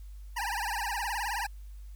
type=tone with vibrato; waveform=25% pulse; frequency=880 Hz; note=A5; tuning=in tune; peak=-27 dBFS; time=0.36-1.47 s; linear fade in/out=10 ms; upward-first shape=triangle; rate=19 Hz; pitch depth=220 cents each way; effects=added 50 Hz sine -42 dBFS peak until 1.95 s + white hiss -66 dBFS RMS until 1.95 s